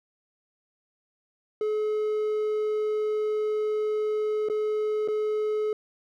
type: tone with dropouts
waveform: triangle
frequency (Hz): 427.1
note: G#4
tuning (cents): +48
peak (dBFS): -22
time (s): 1.61-5.73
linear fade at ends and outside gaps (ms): 2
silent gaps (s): 4.487-4.498 / 5.077-5.084
effects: none